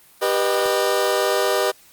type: chord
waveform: sawtooth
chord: G augmented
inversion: none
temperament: just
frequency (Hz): 392 / 490 / 612.5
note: G4 / B4 / D#5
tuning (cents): 0 / -14 / -27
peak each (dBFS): -18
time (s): 0.21-1.72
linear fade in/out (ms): 20
effects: white hiss -51 dBFS RMS until 1.92 s + Opus 32 kbps